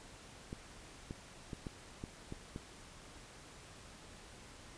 clicks, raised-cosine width 3 ms, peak -29 dBFS, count 7, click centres 0.529 / 1.109 / 1.532 / 1.668 / 2.039 / 2.324 / 2.561 s, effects pink hiss -55 dBFS RMS until 4.77 s + resampled to 22050 Hz

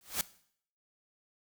white noise with exponential growth, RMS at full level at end -28 dBFS, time 0.01-0.21 s, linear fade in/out 1 ms, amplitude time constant 43 ms, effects noise-tail reverb RT60 0.6 s tail -18 dB re dry

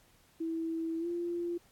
sine tone with pitch glide, 327.1 to 345.2 Hz, E4 to F4, -13 to -20 cents, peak -32 dBFS, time 0.4-1.58 s, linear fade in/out 10 ms, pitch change +93 cents, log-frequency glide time 0.99-1.07 s, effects pink hiss -65 dBFS RMS until 1.71 s + AAC 64 kbps

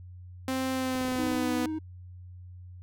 sawtooth tone with pitch glide, 261.6 to 247.6 Hz, C4 to B3, 0 to +5 cents, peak -24 dBFS, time 0.48-1.66 s, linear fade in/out 2 ms, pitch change -95 cents, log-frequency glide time 0.72-1.55 s
clicks, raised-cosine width 2 ms, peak -28 dBFS, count 11, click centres 0.954 / 1.012 / 1.051 / 1.084 / 1.12 / 1.158 / 1.195 / 1.238 / 1.269 / 1.317 / 1.352 s
triangle tone with vibrato, 312.9 Hz, D#4, 10 cents sharp, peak -28 dBFS, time 1.18-1.79 s, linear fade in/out 10 ms, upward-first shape triangle, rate 16 Hz, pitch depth 19 cents each way
effects added 90 Hz sine -43 dBFS peak until 2.82 s

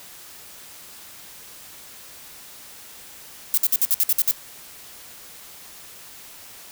violet noise bursts, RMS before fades -18 dBFS, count 9, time 3.54-4.311 s, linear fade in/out 0 ms, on 35 ms, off 57 ms, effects white hiss -43 dBFS RMS until 6.71 s

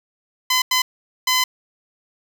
10% pulse tone bursts at uneven times, 1018 Hz, C6, 48 cents flat, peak -7 dBFS, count 3, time 0.5-0.62 / 0.71-0.82 / 1.27-1.44 s, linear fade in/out 5 ms, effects none

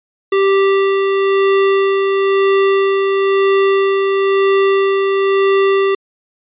square tone with tremolo, 391.3 Hz, G4, 3 cents flat, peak -10 dBFS, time 0.32-5.95 s, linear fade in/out 5 ms, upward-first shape sine, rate 1 Hz, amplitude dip 30%, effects resampled to 8000 Hz

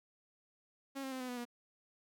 sawtooth tone with pitch steps, 273 / 266.1 / 259.5 / 253 / 246.6 / 240.4 Hz, C#4 / C4 / C4 / B3 / B3 / B3, -26 / +29 / -14 / +42 / -2 / -46 cents, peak -36 dBFS, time 0.95-1.454 s, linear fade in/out 20 ms, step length 84 ms, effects none

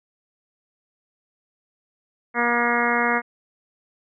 harmonic tone, 238.5 Hz, A#3, 40 cents sharp, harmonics 1 / 2 / 3 / 4 / 5 / 6 / 7 / 8 / 9, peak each -27 / -27 / -27 / -27 / -27 / -27 / -27 / -27 / -27 dBFS, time 2.34-3.22 s, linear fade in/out 50 ms, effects none

